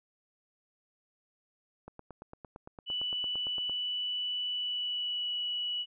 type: click train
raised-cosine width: 1 ms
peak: -31 dBFS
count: 17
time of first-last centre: 1.88-3.696 s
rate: 8.81 Hz
type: tone with pitch glide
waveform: sine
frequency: 2967 to 2941 Hz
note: F#7 to F#7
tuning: +4 to -11 cents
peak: -31 dBFS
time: 2.86-5.86 s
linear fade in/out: 50 ms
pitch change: -15 cents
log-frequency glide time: 4.5-5.32 s
effects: none